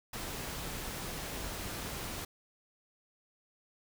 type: noise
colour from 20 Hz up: pink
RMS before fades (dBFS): -40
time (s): 0.13-2.25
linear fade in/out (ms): 5
effects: none